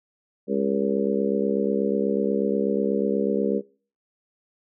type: harmonic tone with a mistuned harmonic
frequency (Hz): 68.2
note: C#2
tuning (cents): -28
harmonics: 3 / 4 / 5 / 6 / 7 / 8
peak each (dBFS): -26 / -29 / -32 / -27 / -27 / -32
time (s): 0.47-3.62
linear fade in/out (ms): 50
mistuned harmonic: 8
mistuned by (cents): +37
effects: noise-tail reverb RT60 0.4 s tail -22 dB re dry